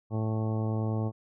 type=harmonic tone; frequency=109.8 Hz; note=A2; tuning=3 cents flat; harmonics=1 / 2 / 3 / 4 / 5 / 6 / 7 / 8 / 10; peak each=-28 / -34 / -38 / -40 / -42 / -44 / -45 / -46 / -48 dBFS; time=0.1-1.12 s; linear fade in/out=50 ms; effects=none